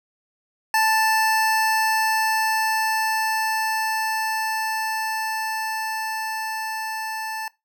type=tone with level ramp; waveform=25% pulse; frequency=880 Hz; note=A5; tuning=in tune; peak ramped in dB=-13 to -24 dBFS; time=0.74-7.48 s; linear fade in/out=2 ms; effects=noise-tail reverb RT60 0.2 s tail -20 dB re dry